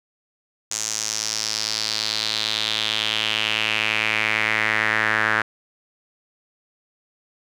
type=tone with band-pass filter sweep; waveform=sawtooth; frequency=108.9 Hz; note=A2; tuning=17 cents flat; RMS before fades=-23 dBFS; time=0.71-5.42 s; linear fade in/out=5 ms; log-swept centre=6700 to 1600 Hz; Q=3.8; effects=none